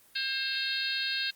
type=harmonic tone; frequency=533 Hz; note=C5; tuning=32 cents sharp; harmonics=3 / 4 / 5 / 6 / 7 / 8 / 9; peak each=-35 / -45 / -36 / -40 / -35 / -34 / -41 dBFS; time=0.15-1.31 s; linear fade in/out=10 ms; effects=white hiss -60 dBFS RMS until 1.35 s + Opus 32 kbps